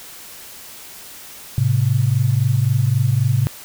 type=tone pair together; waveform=sine; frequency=108.63 / 132.4 Hz; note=A2 / C3; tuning=-22 / +21 cents; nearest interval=minor third; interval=343 cents; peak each=-17 / -16 dBFS; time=1.58-3.47 s; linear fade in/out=0 ms; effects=white hiss -38 dBFS RMS until 3.64 s